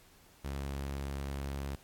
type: tone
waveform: sawtooth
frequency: 69.2 Hz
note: C#2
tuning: 2 cents flat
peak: -32 dBFS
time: 0.44-1.76 s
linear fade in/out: 10 ms
effects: pink hiss -61 dBFS RMS until 1.83 s + AAC 64 kbps